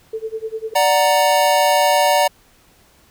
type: tone with tremolo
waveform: sine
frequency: 442.6 Hz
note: A4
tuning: 10 cents sharp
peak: -20 dBFS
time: 0.13-0.74 s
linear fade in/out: 5 ms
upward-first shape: sine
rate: 10 Hz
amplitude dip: 95%
type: chord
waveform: square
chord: D augmented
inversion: none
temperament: equal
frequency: 587.3 / 740 / 932.3 Hz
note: D5 / F#5 / A#5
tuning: 0 / 0 / 0 cents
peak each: -17 / -18 / -18 dBFS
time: 0.75-2.28 s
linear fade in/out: 10 ms
effects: pink hiss -53 dBFS RMS until 3.1 s